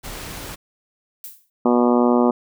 pink noise, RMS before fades -33 dBFS, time 0.03-0.56 s, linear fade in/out 20 ms
violet noise with exponential decay, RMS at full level -31 dBFS, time 1.24-1.5 s, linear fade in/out 2 ms, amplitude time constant 56 ms
harmonic tone, 121.6 Hz, B2, 26 cents flat, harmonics 2 / 3 / 4 / 5 / 6 / 7 / 8 / 9 / 10, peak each -16 / -20 / -22 / -24 / -26 / -27 / -28 / -29 / -30 dBFS, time 1.65-2.31 s, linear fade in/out 5 ms
effects none

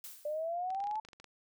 blue noise with exponential decay, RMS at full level -44 dBFS, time 0.04-0.55 s, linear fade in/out 1 ms, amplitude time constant 110 ms
sine exponential sweep, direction up, 587.3 to 880 Hz, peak -33 dBFS, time 0.25-1 s, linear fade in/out 5 ms
clicks, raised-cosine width 0.2 ms, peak -35 dBFS, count 12, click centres 0.704 / 0.748 / 0.803 / 0.84 / 0.871 / 0.912 / 0.956 / 1.05 / 1.087 / 1.132 / 1.2 / 1.243 s
effects none

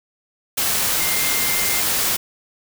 sine tone in noise, 2100 Hz, C7, 6 cents sharp, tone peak -27 dBFS, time 1-1.81 s, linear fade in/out 10 ms, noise white, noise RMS -20 dBFS, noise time 0.57-2.17 s, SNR -10 dB, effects none

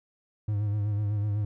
triangle tone with vibrato, 103.83 Hz, G#2, in tune, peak -23 dBFS, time 0.48-1.45 s, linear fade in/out 5 ms, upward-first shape sine, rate 8 Hz, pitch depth 47 cents each way, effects none

